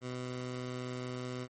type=tone; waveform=15% pulse; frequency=125.6 Hz; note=B2; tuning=30 cents sharp; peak=-31 dBFS; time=0.01-1.48 s; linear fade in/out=50 ms; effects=MP3 32 kbps